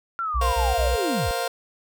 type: linear sweep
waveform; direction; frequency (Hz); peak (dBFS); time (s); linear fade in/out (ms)
sine; down; 1385 to 35.13; -24; 0.19-1.31; 0
type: tone bursts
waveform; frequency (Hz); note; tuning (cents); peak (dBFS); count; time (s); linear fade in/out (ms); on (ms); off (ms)
sine; 61.74; B1; 0; -21; 3; 0.34-0.964; 20; 190; 27
type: chord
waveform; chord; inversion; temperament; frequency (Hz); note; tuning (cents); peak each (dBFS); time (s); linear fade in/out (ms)
sawtooth; Bb suspended second; none; just; 466.2 / 524.4 / 699.2; Bb4 / C5 / F5; 0 / +4 / +2; -26 / -25 / -23; 0.41-1.48; 5
effects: none